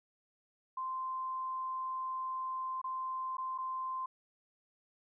sine tone with dropouts, 1041 Hz, C6, 9 cents flat, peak -35 dBFS, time 0.77-4.06 s, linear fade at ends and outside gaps 5 ms, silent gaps 2.816-2.841 / 3.37-3.381 / 3.579-3.584 s, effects none

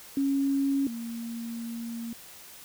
sine tone pair in turn, 275.8 / 231.9 Hz, C#4 / A#3, -9 / -9 cents, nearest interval minor third, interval 300 cents, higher first, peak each -23 / -33 dBFS, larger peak first, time 0.17-0.87 / 0.87-2.13 s, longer second, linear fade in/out 2 ms, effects white hiss -48 dBFS RMS until 2.64 s

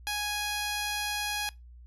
10% pulse tone with low-pass filter, 830.6 Hz, G#5, in tune, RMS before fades -32 dBFS, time 0.07-1.49 s, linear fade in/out 0 ms, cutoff 10000 Hz, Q 2, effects noise-tail reverb RT60 0.2 s tail -22 dB re dry + added 60 Hz sine -47 dBFS peak until 1.86 s

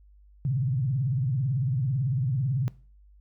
sine tone with vibrato, 130.81 Hz, C3, in tune, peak -23 dBFS, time 0.45-2.68 s, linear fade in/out 0 ms, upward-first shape triangle, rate 18 Hz, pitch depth 250 cents each way, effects noise-tail reverb RT60 0.4 s tail -20 dB re dry + added 50 Hz sine -52 dBFS peak until 3.2 s

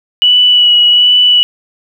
sine tone with vibrato, 2945 Hz, F#7, 9 cents flat, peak -4 dBFS, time 0.22-1.43 s, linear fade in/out 0 ms, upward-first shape sine, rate 1.3 Hz, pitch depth 16 cents each way, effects 7-bit

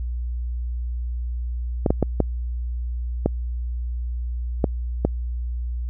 clicks, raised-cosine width 2 ms, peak -4 dBFS, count 7, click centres 1.862 / 1.905 / 2.027 / 2.203 / 3.26 / 4.642 / 5.05 s, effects added 60 Hz sine -24 dBFS peak until 5.89 s

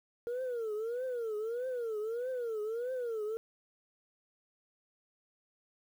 sine tone with vibrato, 466.8 Hz, A#4, 2 cents sharp, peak -31 dBFS, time 0.27-3.37 s, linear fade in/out 0 ms, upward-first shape triangle, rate 1.6 Hz, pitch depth 200 cents each way, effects tanh soft clip ceiling -32 dBFS + 10-bit

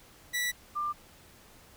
sawtooth / sine tone pair in turn, 1957 / 1191.8 Hz, B6 / D6, -16 / +25 cents, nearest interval major sixth, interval 859 cents, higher first, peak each -25 / -29 dBFS, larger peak first, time 0.33-0.52 / 0.75-0.93 s, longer first, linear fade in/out 20 ms, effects pink hiss -56 dBFS RMS until 1.76 s

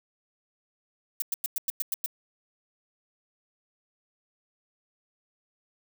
violet noise bursts, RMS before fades -28 dBFS, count 8, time 1.2-2.061 s, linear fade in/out 2 ms, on 21 ms, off 99 ms, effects none

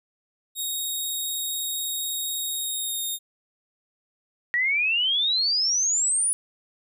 10% pulse tone with pitch glide, 3756 to 3696 Hz, A#7 to A#7, +12 to -16 cents, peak -20 dBFS, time 0.55-3.19 s, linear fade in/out 50 ms, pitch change -28 cents, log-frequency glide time 2.48-3.07 s
sine exponential sweep, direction up, 1889 to 10000 Hz, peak -20 dBFS, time 4.54-6.33 s, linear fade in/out 0 ms
effects none

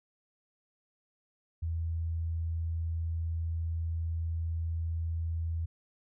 sine tone, 82.41 Hz, E2, in tune, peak -30 dBFS, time 1.62-5.66 s, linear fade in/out 10 ms, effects none

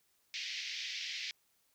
pink band-pass noise, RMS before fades -41 dBFS, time 0.34-1.31 s, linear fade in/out 0 ms, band 2000 to 5700 Hz, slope 48 dB/octave, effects white hiss -74 dBFS RMS until 1.74 s

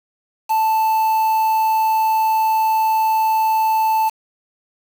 triangle tone with quantisation, 880 Hz, A5, in tune, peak -12 dBFS, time 0.49-4.1 s, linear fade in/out 20 ms, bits 5, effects none

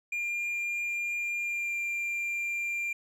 triangle tone with pitch glide, 2401 to 2382 Hz, D7 to D7, +38 to +24 cents, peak -28 dBFS, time 0.12-2.93 s, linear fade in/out 5 ms, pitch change -14 cents, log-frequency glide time 1.41-1.75 s, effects none

